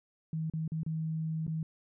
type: tone with dropouts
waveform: sine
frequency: 159.4 Hz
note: D#3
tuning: 42 cents sharp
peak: -31 dBFS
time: 0.33-1.63 s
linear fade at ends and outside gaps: 2 ms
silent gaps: 0.499-0.536 / 0.678-0.719 / 0.833-0.863 / 1.467-1.478 s
effects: none